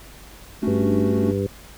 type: chord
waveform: triangle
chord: D major seventh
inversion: second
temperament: equal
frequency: 220 / 277.2 / 293.7 / 370 Hz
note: A3 / C#4 / D4 / F#4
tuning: 0 / 0 / 0 / 0 cents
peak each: -20 / -25 / -26 / -25 dBFS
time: 0.62-1.32 s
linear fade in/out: 10 ms
type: harmonic tone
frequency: 98.7 Hz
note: G2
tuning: 12 cents sharp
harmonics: 1 / 2 / 3 / 4 / 5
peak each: -25 / -27 / -30 / -25 / -28 dBFS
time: 0.67-1.47 s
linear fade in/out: 5 ms
effects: added 50 Hz sine -45 dBFS peak until 1.77 s + pink hiss -45 dBFS RMS until 1.77 s